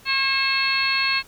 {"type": "harmonic tone with a mistuned harmonic", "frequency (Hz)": 541, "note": "C#5", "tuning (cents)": -42, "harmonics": [2, 3, 4, 5, 6, 7, 8], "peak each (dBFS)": [-28, -27, -27, -23, -34, -35, -24], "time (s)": [0.05, 1.23], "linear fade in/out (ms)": 50, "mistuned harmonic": 5, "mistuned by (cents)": -47, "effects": ["pink hiss -50 dBFS RMS until 1.27 s"]}